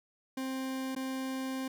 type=tone with dropouts; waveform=40% pulse; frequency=263.2 Hz; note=C4; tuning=10 cents sharp; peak=-33 dBFS; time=0.37-1.68 s; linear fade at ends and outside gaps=5 ms; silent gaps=0.951-0.962 s; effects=none